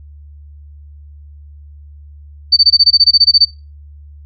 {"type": "tone bursts", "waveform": "sine", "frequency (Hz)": 4572, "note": "D8", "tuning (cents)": -47, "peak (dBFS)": -4, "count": 14, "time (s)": [2.52, 3.45], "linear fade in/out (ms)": 10, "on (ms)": 46, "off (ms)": 22, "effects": ["noise-tail reverb RT60 0.3 s tail -18 dB re dry", "added 73 Hz sine -34 dBFS peak until 4.25 s"]}